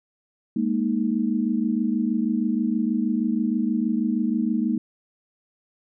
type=chord; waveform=sine; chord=Ab suspended second; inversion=none; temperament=equal with one note detuned; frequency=207.7 / 234 / 311.1 Hz; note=Ab3 / Bb3 / Eb4; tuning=0 / +7 / 0 cents; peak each=-25 / -23 / -27 dBFS; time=0.56-4.78 s; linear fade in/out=5 ms; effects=none